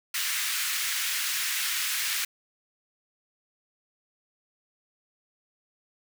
pink high-pass noise, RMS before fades -29 dBFS, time 0.14-2.25 s, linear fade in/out 5 ms, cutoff 1600 Hz, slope 24 dB/octave, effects none

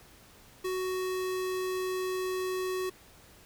square tone, 371.4 Hz, F#4, 7 cents sharp, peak -31 dBFS, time 0.64-2.9 s, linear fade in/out 10 ms, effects pink hiss -56 dBFS RMS until 3.45 s

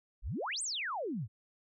sine exponential two-way sweep, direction up then down, 35.78 to 9180 to 92.3 Hz, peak -34 dBFS, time 0.22-1.28 s, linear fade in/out 50 ms, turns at 0.62 s, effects none

